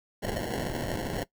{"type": "noise with sample-and-hold", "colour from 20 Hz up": "violet", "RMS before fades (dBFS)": -32, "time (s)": [0.22, 1.24], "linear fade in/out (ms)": 10, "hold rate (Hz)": 1225, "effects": ["noise-tail reverb RT60 0.1 s tail -19 dB re dry"]}